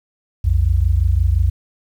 sine tone pair together, 61.13 / 86.9 Hz, B1 / F2, -17 / -8 cents, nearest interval tritone, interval 609 cents, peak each -15 dBFS, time 0.44-1.5 s, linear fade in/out 10 ms, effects 8-bit

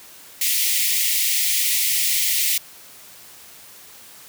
white high-pass noise, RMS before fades -20 dBFS, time 0.41-2.58 s, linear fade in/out 5 ms, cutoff 1900 Hz, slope 96 dB/octave, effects white hiss -44 dBFS RMS until 4.28 s + high-pass 60 Hz 12 dB/octave

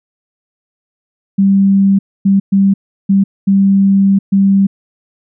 sine tone bursts at uneven times, 196 Hz, G3, in tune, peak -6 dBFS, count 6, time 1.38-1.99 / 2.25-2.4 / 2.52-2.74 / 3.09-3.24 / 3.47-4.19 / 4.32-4.67 s, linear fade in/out 10 ms, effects none

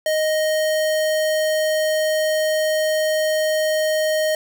square tone, 622.3 Hz, D#5, in tune, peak -18 dBFS, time 0.06-4.35 s, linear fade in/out 2 ms, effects none

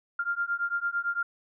sine beating tone pair, 1393 / 1401.9 Hz, F6 / F6, -5 / +6 cents, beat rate 8.9 Hz, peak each -30 dBFS, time 0.19-1.23 s, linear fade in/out 5 ms, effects none

